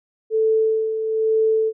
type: tone with tremolo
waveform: sine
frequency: 440.7 Hz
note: A4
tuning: 3 cents sharp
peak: -14 dBFS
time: 0.3-1.73 s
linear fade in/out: 50 ms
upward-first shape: sine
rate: 1.1 Hz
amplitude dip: 55%
effects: none